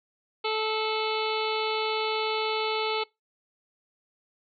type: harmonic tone with a mistuned harmonic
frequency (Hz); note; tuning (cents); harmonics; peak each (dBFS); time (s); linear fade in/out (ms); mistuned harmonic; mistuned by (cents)
436.6; A4; -13; 1 / 2 / 3 / 5 / 6 / 7 / 8 / 9 / 10; -29 / -32 / -34 / -36 / -37 / -37 / -38 / -39 / -39; 0.44-3.04; 10; 7; -20
effects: noise-tail reverb RT60 0.2 s tail -23 dB re dry